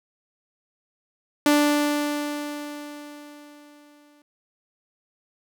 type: tone with exponential decay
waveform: sawtooth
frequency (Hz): 293.7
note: D4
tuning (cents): 0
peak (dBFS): -11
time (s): 1.46-4.22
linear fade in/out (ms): 2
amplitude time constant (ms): 600
effects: none